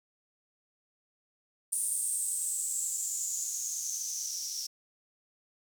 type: noise with band-pass filter sweep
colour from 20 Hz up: violet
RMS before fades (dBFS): -34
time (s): 1.72-4.67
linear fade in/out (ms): 10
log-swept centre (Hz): 9200 to 5500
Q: 9.7
effects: none